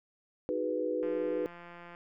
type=chord; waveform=sine; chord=G# minor seventh; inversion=second; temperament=equal; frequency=311.1 / 370 / 415.3 / 493.9 Hz; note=D#4 / F#4 / G#4 / B4; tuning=0 / 0 / 0 / 0 cents; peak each=-36 / -37 / -38 / -32 dBFS; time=0.49-1.46 s; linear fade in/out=0 ms
type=click train; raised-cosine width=0.5 ms; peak=-34 dBFS; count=160; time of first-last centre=1.03-1.949 s; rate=173 Hz
effects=none